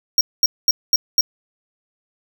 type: tone bursts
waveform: square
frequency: 5580 Hz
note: F8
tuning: 2 cents flat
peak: -11 dBFS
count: 5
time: 0.18-1.21 s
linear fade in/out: 2 ms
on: 30 ms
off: 220 ms
effects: none